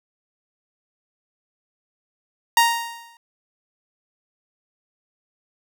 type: tone with exponential decay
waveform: sawtooth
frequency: 932.3 Hz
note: A#5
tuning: in tune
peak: -7 dBFS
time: 2.57-3.17 s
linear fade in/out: 2 ms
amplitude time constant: 130 ms
effects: none